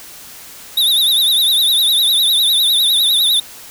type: tone with vibrato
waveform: square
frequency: 3700 Hz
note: A#7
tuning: 14 cents flat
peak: -11 dBFS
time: 0.77-3.4 s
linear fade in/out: 5 ms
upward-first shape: triangle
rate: 9.9 Hz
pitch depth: 130 cents each way
effects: white hiss -36 dBFS RMS until 3.7 s